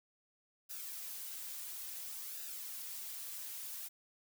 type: noise with flanger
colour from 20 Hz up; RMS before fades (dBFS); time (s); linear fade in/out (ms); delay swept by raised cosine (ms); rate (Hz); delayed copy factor
blue; -45; 0.69-3.89; 20; 0.91 to 4.71; 0.58; -0.55
effects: none